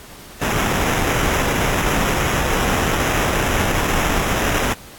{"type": "noise with sample-and-hold", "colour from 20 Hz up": "pink", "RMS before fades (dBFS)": -19, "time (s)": [0.41, 4.74], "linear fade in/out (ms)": 10, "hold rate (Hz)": 4410, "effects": ["pink hiss -40 dBFS RMS until 4.98 s", "AAC 64 kbps"]}